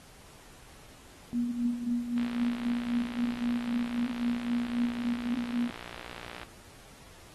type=tone with tremolo; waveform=sine; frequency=240 Hz; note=B3; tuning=49 cents flat; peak=-25 dBFS; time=1.33-5.7 s; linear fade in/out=0 ms; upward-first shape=sine; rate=3.8 Hz; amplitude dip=65%
type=click train; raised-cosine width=0.3 ms; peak=-25 dBFS; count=254; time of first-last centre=2.18-6.432 s; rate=59.5 Hz
effects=pink hiss -54 dBFS RMS until 7.34 s + AAC 32 kbps